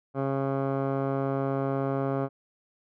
15% pulse tone with low-pass filter, 136.4 Hz, C#3, 28 cents flat, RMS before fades -28 dBFS, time 0.14-2.29 s, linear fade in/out 50 ms, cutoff 930 Hz, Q 3.1, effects none

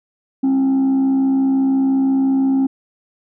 sine tone with frequency modulation, 267.7 Hz, C4, 40 cents sharp, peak -10 dBFS, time 0.43-2.67 s, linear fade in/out 10 ms, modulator 65.8 Hz, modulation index 0.22, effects tanh soft clip ceiling -12 dBFS

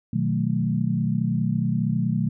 sine chord, B dominant seventh, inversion none, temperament equal, 123.47 / 155.56 / 185 / 220 Hz, B2 / D#3 / F#3 / A3, 0 / 0 / 0 / 0 cents, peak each -26 dBFS, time 0.13-2.29 s, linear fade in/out 5 ms, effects none

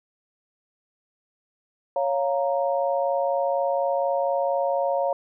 sine chord, Bb minor, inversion first, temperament equal, 554.4 / 698.5 / 932.3 Hz, Db5 / F5 / Bb5, 0 / 0 / 0 cents, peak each -23 / -26 / -29 dBFS, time 1.96-5.13 s, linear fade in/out 2 ms, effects none

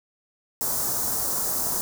white band-stop noise, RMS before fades -26 dBFS, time 0.61-1.81 s, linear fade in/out 0 ms, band 1300 to 5600 Hz, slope 24 dB/octave, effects none

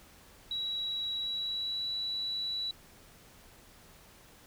sine tone with pitch glide, 3892 to 3935 Hz, B7 to B7, -26 to -7 cents, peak -32 dBFS, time 0.51-2.71 s, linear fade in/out 2 ms, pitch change +19 cents, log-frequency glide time 1.16-1.89 s, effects pink hiss -57 dBFS RMS until 4.46 s

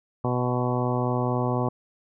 harmonic tone with a mistuned harmonic, 124 Hz, B2, 7 cents sharp, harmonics 1 / 2 / 3 / 4 / 5 / 6 / 7 / 8 / 9, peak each -26 / -29 / -31 / -32 / -33 / -34 / -34 / -35 / -36 dBFS, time 0.24-1.69 s, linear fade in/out 5 ms, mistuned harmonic 8, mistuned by +17 cents, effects none

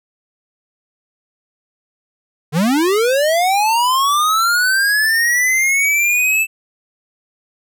square linear sweep, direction up, 138.59 to 2651 Hz, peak -13 dBFS, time 2.52-6.47 s, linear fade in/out 50 ms, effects none

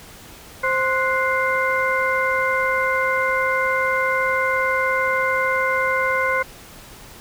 harmonic tone with a mistuned harmonic, 523.3 Hz, C5, in tune, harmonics 1 / 2 / 3 / 4, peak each -23 / -23 / -23 / -23 dBFS, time 0.63-6.43 s, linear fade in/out 10 ms, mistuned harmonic 3, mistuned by -110 cents, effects pink hiss -42 dBFS RMS until 7.2 s

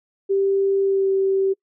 sine tone with pitch glide, 392 to 386.8 Hz, G4 to G4, 0 to -23 cents, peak -16 dBFS, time 0.29-1.54 s, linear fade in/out 20 ms, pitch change -23 cents, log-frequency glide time 0.82-1.1 s, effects noise-tail reverb RT60 0.1 s tail -26 dB re dry

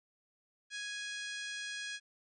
harmonic tone with a mistuned harmonic, 830.6 Hz, G#5, in tune, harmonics 2 / 3 / 4 / 5 / 6 / 7 / 8 / 9 / 10, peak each -42 / -47 / -46 / -50 / -51 / -52 / -54 / -59 / -55 dBFS, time 0.7-2 s, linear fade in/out 50 ms, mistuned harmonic 10, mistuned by +49 cents, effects none

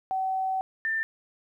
sine tone pair in turn, 760 / 1787.9 Hz, F#5 / A6, +46 / +27 cents, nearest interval octave + minor third, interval 1481 cents, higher second, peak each -25 dBFS, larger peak neither, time 0.11-0.61 / 0.85-1.03 s, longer first, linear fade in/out 0 ms, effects 11-bit

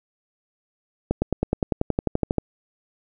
accelerating click train, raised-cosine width 2 ms, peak -7 dBFS, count 15, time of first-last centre 1.11-2.383 s, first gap 110 ms, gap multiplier 0.97, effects none

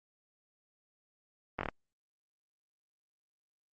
slowing click train, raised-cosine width 0.5 ms, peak -18 dBFS, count 5, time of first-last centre 1.59-1.687 s, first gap 20 ms, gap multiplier 1.13, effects Opus 24 kbps

